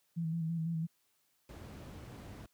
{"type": "tone with vibrato", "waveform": "sine", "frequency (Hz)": 164.2, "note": "E3", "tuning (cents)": -6, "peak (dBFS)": -32, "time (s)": [0.16, 0.87], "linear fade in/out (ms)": 20, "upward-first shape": "square", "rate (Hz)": 6, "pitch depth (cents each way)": 34}
{"type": "noise", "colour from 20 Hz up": "brown", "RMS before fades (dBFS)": -44, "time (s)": [1.49, 2.46], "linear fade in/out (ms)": 2}
{"effects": ["white hiss -75 dBFS RMS until 2.53 s", "high-pass 80 Hz 12 dB/octave"]}